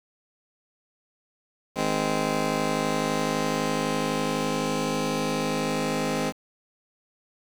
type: chord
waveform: 15% pulse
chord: Ab major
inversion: second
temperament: just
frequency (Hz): 155.74 / 207.7 / 259.6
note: Eb3 / Ab3 / C4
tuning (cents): +2 / 0 / -13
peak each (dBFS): -24 / -22 / -20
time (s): 1.75-6.33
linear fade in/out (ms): 50
effects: low-pass 10000 Hz 12 dB/octave + 7-bit